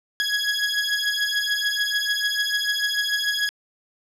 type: beating tone pair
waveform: 20% pulse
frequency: 1665 / 1671.8 Hz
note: G#6 / G#6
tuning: +4 / +11 cents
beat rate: 6.8 Hz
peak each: -20 / -19 dBFS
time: 0.2-3.49 s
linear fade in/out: 0 ms
effects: low-pass 10000 Hz 12 dB/octave + 9-bit